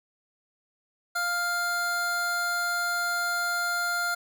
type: tone pair together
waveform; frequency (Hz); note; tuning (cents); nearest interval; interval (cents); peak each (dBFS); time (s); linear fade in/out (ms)
square; 699.2 / 1400; F5 / F6; +2 / +4; octave; 1202; -34 / -27; 1.15-4.15; 10
effects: none